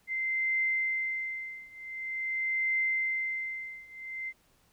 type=tone with tremolo; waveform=sine; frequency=2079 Hz; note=C7; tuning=12 cents flat; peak=-25 dBFS; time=0.07-4.33 s; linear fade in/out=50 ms; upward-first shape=triangle; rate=0.46 Hz; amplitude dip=95%; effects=pink hiss -67 dBFS RMS until 4.72 s